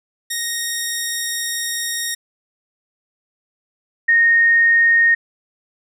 10% pulse / sine tone pair in turn, 1864.7 / 1851.8 Hz, A#6 / A#6, 0 / -12 cents, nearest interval unison, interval 12 cents, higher first, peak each -12 / -10 dBFS, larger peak second, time 0.3-2.15 / 4.08-5.15 s, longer first, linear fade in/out 10 ms, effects none

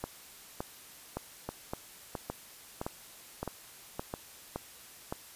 two click trains, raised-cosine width 1 ms, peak -20 / -21 dBFS, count 10 / 5, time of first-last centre 0.04-5.125 / 1.49-4.139 s, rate 1.77 / 1.51 Hz, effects white hiss -52 dBFS RMS until 5.35 s + resampled to 32000 Hz

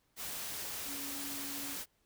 sine tone in noise, 280.6 Hz, C#4, 21 cents sharp, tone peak -46 dBFS, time 0.85-1.77 s, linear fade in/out 50 ms, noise white, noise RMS -41 dBFS, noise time 0.16-1.86 s, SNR -8 dB, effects pink hiss -75 dBFS RMS until 2.05 s

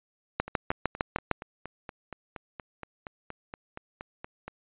two click trains, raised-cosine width 0.5 ms, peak -9 / -23 dBFS, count 7 / 18, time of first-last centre 0.4-1.313 / 0.48-4.48 s, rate 6.57 / 4.25 Hz, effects resampled to 8000 Hz

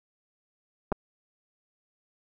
clicks, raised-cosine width 1 ms, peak -14 dBFS, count 2, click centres 0.919 / 0.924 s, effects none

